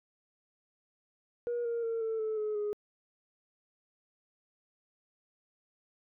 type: tone with pitch steps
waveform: sine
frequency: 478.3 / 467.4 / 456.7 / 446.3 / 436.1 / 426.1 / 416.4 Hz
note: A#4 / A#4 / A#4 / A4 / A4 / G#4 / G#4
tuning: +44 / +5 / -36 / +25 / -15 / +44 / +5 cents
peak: -29 dBFS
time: 1.47-2.73 s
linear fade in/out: 0 ms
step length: 180 ms
effects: tanh soft clip ceiling -28 dBFS